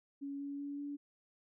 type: tone with pitch steps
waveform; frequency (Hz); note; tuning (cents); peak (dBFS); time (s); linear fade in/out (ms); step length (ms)
sine; 280 / 282.3 / 284.6 / 286.9; C#4 / C#4 / C#4 / D4; +18 / +32 / +46 / -40; -39; 0.21-0.97; 20; 190
effects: none